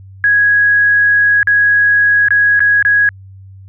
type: tone with dropouts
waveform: sine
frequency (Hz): 1661.2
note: G#6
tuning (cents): 0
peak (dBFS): -7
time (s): 0.24-3.09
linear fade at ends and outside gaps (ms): 1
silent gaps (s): 1.43-1.472 / 2.285-2.306 / 2.594-2.604 / 2.826-2.85
effects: added 96 Hz sine -33 dBFS peak until 3.68 s